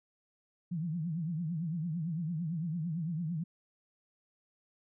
sine tone with vibrato, 164.81 Hz, E3, in tune, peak -32 dBFS, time 0.71-3.44 s, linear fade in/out 10 ms, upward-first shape triangle, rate 8.9 Hz, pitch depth 180 cents each way, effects none

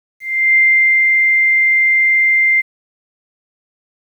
sine tone with ADSR envelope, 2093 Hz, C7, in tune, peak -7 dBFS, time 0.2-2.62 s, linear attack 350 ms, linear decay 490 ms, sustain -2 dB, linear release 21 ms, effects 8-bit

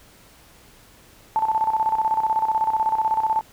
sine tone with tremolo, 880 Hz, A5, in tune, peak -16 dBFS, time 1.36-3.41 s, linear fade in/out 0 ms, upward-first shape square, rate 16 Hz, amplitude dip 65%, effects pink hiss -51 dBFS RMS until 3.52 s

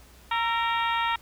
harmonic tone with a mistuned harmonic, 464.5 Hz, A#4, 6 cents flat, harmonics 2 / 3 / 4 / 5 / 6 / 7 / 8, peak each -26 / -30 / -32 / -34 / -36 / -37 / -38 dBFS, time 0.31-1.16 s, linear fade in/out 5 ms, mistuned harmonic 3, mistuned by -59 cents, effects added 60 Hz sine -53 dBFS peak until 1.21 s + pink hiss -54 dBFS RMS until 1.21 s

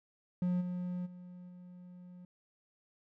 triangle tone with level steps, 179.2 Hz, F3, 45 cents sharp, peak -27 / -33 / -45 / -47 dBFS, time 0.42-2.25 s, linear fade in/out 2 ms, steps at 0.6 / 1.05 / 1.48 s, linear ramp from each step 20 ms, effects none

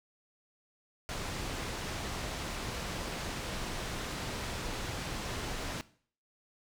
pink low-pass noise, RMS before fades -38 dBFS, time 1.09-5.81 s, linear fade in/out 0 ms, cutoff 7100 Hz, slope 12 dB/octave, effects noise-tail reverb RT60 0.5 s tail -18 dB re dry

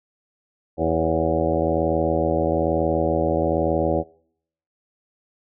harmonic tone with a mistuned harmonic, 81.1 Hz, E2, 28 cents flat, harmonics 1 / 2 / 3 / 4 / 5 / 6 / 7 / 8 / 9 / 10, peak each -28 / -29 / -30 / -25 / -27 / -27 / -24 / -34 / -28 / -35 dBFS, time 0.77-4.04 s, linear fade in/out 50 ms, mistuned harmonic 6, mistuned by +50 cents, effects noise-tail reverb RT60 0.7 s tail -25 dB re dry

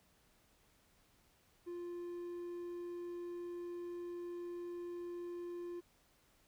triangle tone, 349.2 Hz, F4, in tune, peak -40 dBFS, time 1.66-5.81 s, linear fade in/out 20 ms, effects pink hiss -71 dBFS RMS until 6.47 s

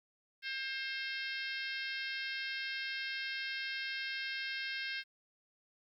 harmonic tone, 532 Hz, C5, 29 cents sharp, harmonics 3 / 4 / 5 / 6 / 7 / 8 / 9 / 10, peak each -41 / -43 / -45 / -47 / -48 / -49 / -50 / -51 dBFS, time 0.42-5.04 s, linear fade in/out 50 ms, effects 12-bit

